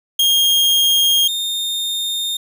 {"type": "tone pair in turn", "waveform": "40% pulse", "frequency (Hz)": [3237, 3653], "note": ["G#7", "A#7"], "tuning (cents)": [-45, -36], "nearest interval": "major second", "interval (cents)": 209, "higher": "second", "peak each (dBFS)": [-11, -18], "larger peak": "first", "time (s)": [[0.19, 1.28], [1.28, 2.37]], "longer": "neither", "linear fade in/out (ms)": 5, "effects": []}